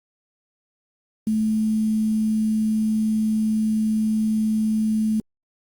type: tone with quantisation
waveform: sine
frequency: 217.6 Hz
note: A3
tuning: 19 cents flat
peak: -18 dBFS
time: 1.27-5.2 s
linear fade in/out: 2 ms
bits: 7
effects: Opus 48 kbps